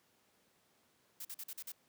blue noise bursts, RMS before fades -45 dBFS, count 6, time 1.2-1.72 s, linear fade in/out 5 ms, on 50 ms, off 44 ms, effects pink hiss -72 dBFS RMS until 1.88 s + high-pass 150 Hz 12 dB/octave

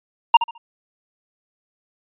square tone with echo, 932.3 Hz, A#5, in tune, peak -6 dBFS, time 0.34-0.37 s, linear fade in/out 5 ms, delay 70 ms, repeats 3, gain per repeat -12 dB, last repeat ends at 0.58 s, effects resampled to 8000 Hz

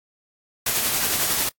white noise with tremolo, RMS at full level -21 dBFS, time 0.66-1.49 s, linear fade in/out 5 ms, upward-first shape sine, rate 11 Hz, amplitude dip 30%, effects noise-tail reverb RT60 0.1 s tail -26 dB re dry + AAC 64 kbps

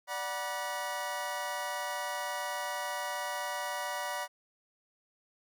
25% pulse chord, B minor, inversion first, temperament equal with one note detuned, 587.3 / 740 / 966.9 Hz, D5 / F#5 / B5, 0 / 0 / -37 cents, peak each -36 / -36 / -33 dBFS, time 0.07-4.28 s, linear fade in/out 50 ms, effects none

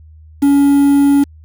triangle tone with quantisation, 281.8 Hz, C#4, 29 cents sharp, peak -5 dBFS, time 0.42-1.24 s, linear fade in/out 10 ms, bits 5, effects added 78 Hz sine -37 dBFS peak until 1.44 s

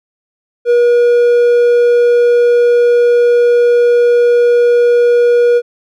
triangle tone, 480 Hz, B4, 49 cents flat, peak -4 dBFS, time 0.65-5.62 s, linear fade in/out 50 ms, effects none

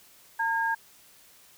sine tone pair together, 908.3 / 1624 Hz, A#5 / G#6, -45 / -39 cents, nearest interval minor seventh, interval 1006 cents, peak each -27 dBFS, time 0.39-0.75 s, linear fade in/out 10 ms, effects white hiss -56 dBFS RMS until 1.57 s

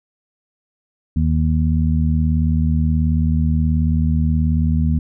harmonic tone, 78.6 Hz, D#2, 18 cents sharp, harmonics 1 / 2 / 3, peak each -16 / -19 / -21 dBFS, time 1.16-4.99 s, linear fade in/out 5 ms, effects none

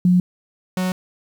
sine / 45% pulse tone pair in turn, 180 / 184.31 Hz, F#3 / F#3, -47 / -6 cents, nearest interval unison, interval 41 cents, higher second, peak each -11 / -19 dBFS, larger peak first, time 0.05-0.2 / 0.77-0.92 s, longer neither, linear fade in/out 2 ms, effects 8-bit

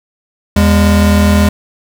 square tone pair together, 81 / 204.1 Hz, E2 / G#3, -30 / -30 cents, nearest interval octave + major third, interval 1600 cents, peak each -10 dBFS, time 0.56-1.49 s, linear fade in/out 5 ms, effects none

